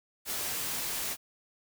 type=noise; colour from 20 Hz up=white; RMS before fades=-34 dBFS; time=0.25-1.17 s; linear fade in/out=50 ms; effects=none